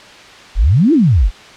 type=exponential two-way sweep; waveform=sine; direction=up then down; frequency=36.71 to 349.2 to 36.71 Hz; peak=-7 dBFS; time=0.55-1.31 s; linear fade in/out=50 ms; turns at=0.93 s; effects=white hiss -37 dBFS RMS until 1.56 s + low-pass 4000 Hz 12 dB/octave